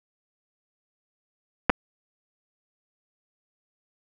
clicks, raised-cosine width 0.5 ms, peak -3 dBFS, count 2, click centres 1.696 / 1.7 s, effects none

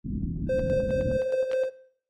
white low-pass noise, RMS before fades -31 dBFS, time 0.04-1.19 s, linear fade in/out 20 ms, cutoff 280 Hz, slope 48 dB/octave
triangle tone with tremolo, 520 Hz, C5, 11 cents flat, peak -21 dBFS, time 0.49-1.69 s, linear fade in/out 5 ms, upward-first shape square, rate 4.8 Hz, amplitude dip 45%
clicks, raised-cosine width 0.3 ms, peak -23 dBFS, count 2, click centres 1.515 / 1.532 s
effects noise-tail reverb RT60 0.6 s tail -17 dB re dry + AAC 32 kbps

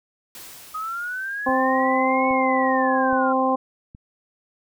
white noise with exponential decay, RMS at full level -39 dBFS, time 0.35-2.98 s, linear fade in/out 1 ms, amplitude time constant 570 ms
sine linear two-way sweep, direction up then down, 1244.5 to 2212 to 1360 Hz, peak -26 dBFS, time 0.74-3.33 s, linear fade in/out 10 ms, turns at 2.29 s
harmonic tone, 261.6 Hz, C4, in tune, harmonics 1 / 2 / 3 / 4, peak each -23 / -23 / -23 / -23 dBFS, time 1.46-3.56 s, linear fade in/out 10 ms
click train, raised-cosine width 5 ms, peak -30 dBFS, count 4, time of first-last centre 1.49-3.949 s, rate 1.22 Hz
effects none

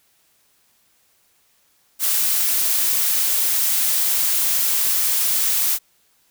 blue noise, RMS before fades -19 dBFS, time 1.99-5.79 s, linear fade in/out 50 ms, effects white hiss -61 dBFS RMS until 6.3 s

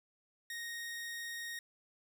sawtooth tone, 1864.7 Hz, A#6, in tune, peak -37 dBFS, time 0.5-1.59 s, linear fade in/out 2 ms, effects none

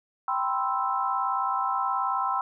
sine chord, C major seventh, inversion second, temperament equal, 784 / 987.8 / 1046.5 / 1318.5 Hz, G5 / B5 / C6 / E6, 0 / 0 / 0 / 0 cents, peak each -30 / -31 / -29 / -29 dBFS, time 0.28-2.41 s, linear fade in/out 2 ms, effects none

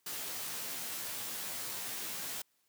white noise with comb filter, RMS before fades -40 dBFS, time 0.06-2.42 s, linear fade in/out 5 ms, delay 14 ms, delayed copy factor -0.85, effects white hiss -75 dBFS RMS until 2.68 s + high-pass 100 Hz 12 dB/octave

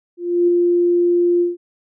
sine tone with ADSR envelope, 349.2 Hz, F4, in tune, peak -10 dBFS, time 0.17-1.57 s, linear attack 310 ms, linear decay 4 ms, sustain -2 dB, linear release 160 ms, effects none

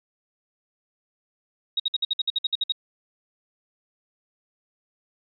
sine tone bursts, 3782 Hz, A#7, 24 cents sharp, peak -20 dBFS, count 12, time 1.77-2.722 s, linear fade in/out 5 ms, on 28 ms, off 56 ms, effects none

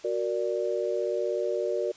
sine chord, Gb augmented, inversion none, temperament equal, 370 / 466.2 / 587.3 Hz, Gb4 / Bb4 / D5, 0 / 0 / 0 cents, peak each -30 dBFS, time 0.04-1.92 s, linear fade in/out 10 ms, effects white hiss -52 dBFS RMS until 1.96 s + resampled to 16000 Hz

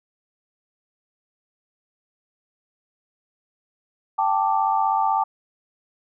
sine chord, G suspended second, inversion none, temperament equal, 784 / 880 / 1174.7 Hz, G5 / A5 / D6, 0 / 0 / 0 cents, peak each -22 / -21 / -25 dBFS, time 4.18-5.24 s, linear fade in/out 10 ms, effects none

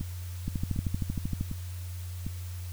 two click trains, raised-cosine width 5 ms, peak -20 / -17 dBFS, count 4 / 13, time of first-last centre 0.01-2.266 / 0.48-1.41 s, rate 1.33 / 12.9 Hz, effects added 89 Hz sine -35 dBFS peak until 2.72 s + white hiss -50 dBFS RMS until 2.72 s

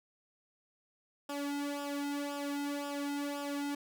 sawtooth tone with flanger, 285.9 Hz, D4, 46 cents flat, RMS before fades -37 dBFS, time 1.29-3.75 s, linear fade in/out 5 ms, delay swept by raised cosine 0.47 to 1.77 ms, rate 1.9 Hz, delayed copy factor -0.75, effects none

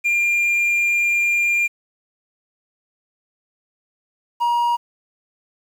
triangle tone pair in turn, 2397 / 951.3 Hz, D7 / A#5, +35 / +35 cents, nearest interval octave + major third, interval 1600 cents, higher first, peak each -14 dBFS, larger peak neither, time 0.04-1.68 / 4.4-4.77 s, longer first, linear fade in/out 20 ms, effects 8-bit

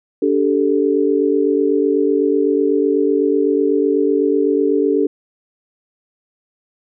sine chord, D suspended fourth, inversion none, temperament equal with one note detuned, 289 / 392 / 440 Hz, D4 / G4 / A4, -28 / 0 / 0 cents, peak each -17 dBFS, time 0.22-5.07 s, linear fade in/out 5 ms, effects none

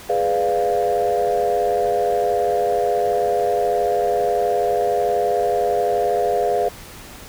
sine chord, G# diminished seventh, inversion none, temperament equal, 415.3 / 493.9 / 587.3 / 698.5 Hz, G#4 / B4 / D5 / F5, 0 / 0 / 0 / 0 cents, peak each -21 / -21 / -24 / -19 dBFS, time 0.09-6.69 s, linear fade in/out 10 ms, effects tanh soft clip ceiling -10 dBFS + pink hiss -39 dBFS RMS until 7.28 s

